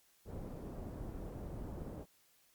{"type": "low-pass noise", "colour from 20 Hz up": "pink", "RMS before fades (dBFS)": -45, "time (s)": [0.25, 2.06], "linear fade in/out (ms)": 50, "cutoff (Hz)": 550, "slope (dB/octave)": 12, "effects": ["white hiss -70 dBFS RMS until 2.54 s", "Opus 48 kbps"]}